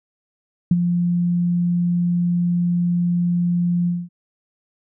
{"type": "tone with ADSR envelope", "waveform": "sine", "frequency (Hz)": 174.61, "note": "F3", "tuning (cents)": 0, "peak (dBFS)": -9, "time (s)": [0.71, 4.09], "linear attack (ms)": 4, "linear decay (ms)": 35, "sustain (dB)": -7, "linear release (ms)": 220, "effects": []}